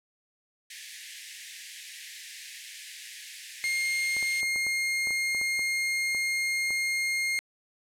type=high-pass noise; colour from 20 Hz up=pink; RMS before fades=-43 dBFS; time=0.7-4.41 s; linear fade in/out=5 ms; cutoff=1700 Hz; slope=96 dB/octave
type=tone; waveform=40% pulse; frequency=2130 Hz; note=C7; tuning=30 cents sharp; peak=-25 dBFS; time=3.64-7.39 s; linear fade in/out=0 ms
type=clicks; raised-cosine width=1 ms; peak=-30 dBFS; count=12; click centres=4.167 / 4.227 / 4.431 / 4.56 / 4.667 / 5.072 / 5.107 / 5.348 / 5.414 / 5.593 / 6.148 / 6.706 s
effects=low-pass 11000 Hz 12 dB/octave